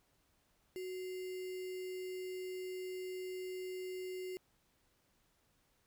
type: tone with sample-and-hold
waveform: sine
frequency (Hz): 370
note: F#4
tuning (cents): 0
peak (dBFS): -40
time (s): 0.76-4.37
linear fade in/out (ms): 0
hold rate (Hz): 2450
effects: pink hiss -75 dBFS RMS until 5.86 s

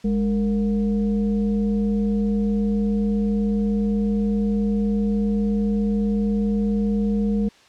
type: tone with frequency modulation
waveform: sine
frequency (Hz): 206.8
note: G#3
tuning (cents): -7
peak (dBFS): -18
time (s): 0.04-7.49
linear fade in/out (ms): 10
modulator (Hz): 257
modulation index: 0.57
effects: white hiss -52 dBFS RMS until 7.68 s + low-pass 5000 Hz 12 dB/octave

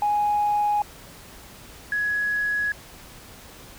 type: tone pair in turn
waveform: sine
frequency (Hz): 830.6 / 1676.1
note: G#5 / G#6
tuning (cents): 0 / +15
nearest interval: octave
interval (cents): 1215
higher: second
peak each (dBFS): -18 / -21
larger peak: first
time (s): 0.02-0.82 / 1.92-2.72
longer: neither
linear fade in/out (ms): 2
effects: tanh soft clip ceiling -15 dBFS + pink hiss -45 dBFS RMS until 3.78 s

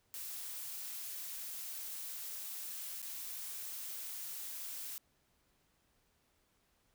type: noise with dropouts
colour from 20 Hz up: blue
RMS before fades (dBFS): -44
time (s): 0.14-4.98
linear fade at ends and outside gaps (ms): 0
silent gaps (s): 3.018-3.027
effects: pink hiss -75 dBFS RMS until 6.94 s

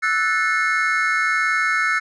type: chord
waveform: triangle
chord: F# minor seventh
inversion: third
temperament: equal with one note detuned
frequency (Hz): 1318.5 / 1480 / 1760 / 2164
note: E6 / F#6 / A6 / C#7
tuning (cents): 0 / 0 / 0 / -42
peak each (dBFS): -21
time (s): 0.02-2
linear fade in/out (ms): 20
effects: resampled to 24000 Hz

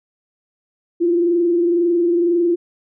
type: tone with frequency modulation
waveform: sine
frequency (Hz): 344.8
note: F4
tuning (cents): -22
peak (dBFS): -13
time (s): 1-2.56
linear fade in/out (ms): 20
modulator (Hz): 22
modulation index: 0.46
effects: none

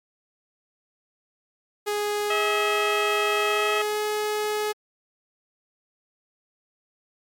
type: tone with pitch glide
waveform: sawtooth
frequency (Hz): 415.3 to 422.8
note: G#4 to G#4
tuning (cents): 0 to +31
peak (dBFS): -20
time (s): 1.86-4.73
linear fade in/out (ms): 20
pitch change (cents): +31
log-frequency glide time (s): 3.38-4
type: harmonic tone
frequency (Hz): 643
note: E5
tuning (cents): -43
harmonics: 1 / 2 / 3 / 4 / 5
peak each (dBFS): -32 / -27 / -32 / -28 / -32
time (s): 2.3-3.82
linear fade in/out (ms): 5
effects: MP3 96 kbps

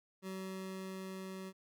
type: tone with level ramp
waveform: 25% pulse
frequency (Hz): 189.4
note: F#3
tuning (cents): +41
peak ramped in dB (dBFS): -37 to -40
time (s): 0.22-1.53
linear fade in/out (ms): 50
effects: none

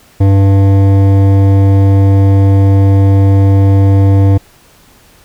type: tone with hard clipping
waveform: sine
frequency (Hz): 98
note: G2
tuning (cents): 0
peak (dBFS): -6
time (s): 0.2-4.38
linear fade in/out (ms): 10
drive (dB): 13
effects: pink hiss -44 dBFS RMS until 5.24 s

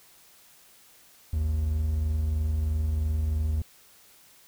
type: tone pair together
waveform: triangle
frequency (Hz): 54.73 / 77.78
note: A1 / D#2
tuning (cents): -9 / 0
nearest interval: tritone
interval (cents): 609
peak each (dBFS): -33 / -22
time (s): 1.33-3.62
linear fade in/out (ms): 5
effects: white hiss -56 dBFS RMS until 4.47 s

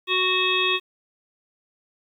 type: harmonic tone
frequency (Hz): 370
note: F#4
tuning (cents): 0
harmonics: 1 / 3 / 5 / 7 / 9 / 10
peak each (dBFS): -27 / -27 / -31 / -23 / -26 / -27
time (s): 0.07-0.8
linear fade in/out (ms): 50
effects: 9-bit

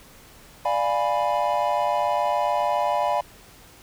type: chord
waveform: triangle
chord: D diminished seventh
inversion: none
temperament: equal with one note detuned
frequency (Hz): 591.4 / 698.5 / 830.6 / 987.8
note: D5 / F5 / Ab5 / Cb6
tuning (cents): +12 / 0 / 0 / 0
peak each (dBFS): -24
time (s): 0.65-3.21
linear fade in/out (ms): 5
effects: pink hiss -49 dBFS RMS until 3.82 s

